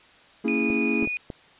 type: chord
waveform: triangle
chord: A# half-diminished seventh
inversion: none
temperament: equal with one note detuned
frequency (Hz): 228.7 / 277.2 / 329.6 / 415.3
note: A#3 / C#4 / E4 / G#4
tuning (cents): -33 / 0 / 0 / 0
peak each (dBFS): -24 / -26 / -27 / -28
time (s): 0.44-1.06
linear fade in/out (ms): 10
type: tone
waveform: sine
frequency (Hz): 2465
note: D#7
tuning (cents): -17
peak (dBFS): -26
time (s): 0.48-1.17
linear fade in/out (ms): 0
type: clicks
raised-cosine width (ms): 2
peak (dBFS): -20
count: 4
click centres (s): 0.702 / 1.026 / 1.074 / 1.302
effects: white hiss -53 dBFS RMS until 1.59 s + resampled to 8000 Hz